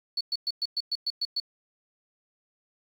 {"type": "tone bursts", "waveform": "sine", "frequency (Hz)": 4435, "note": "C#8", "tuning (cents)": 0, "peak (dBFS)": -25, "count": 9, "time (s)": [0.17, 1.401], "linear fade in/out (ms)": 5, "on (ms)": 39, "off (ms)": 110, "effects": ["9-bit"]}